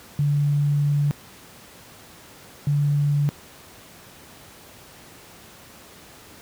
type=tone bursts at uneven times; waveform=sine; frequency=144.8 Hz; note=D3; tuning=24 cents flat; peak=-17 dBFS; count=2; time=0.19-1.11 / 2.67-3.29 s; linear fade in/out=0 ms; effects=pink hiss -46 dBFS RMS until 6.41 s + high-pass 80 Hz 12 dB/octave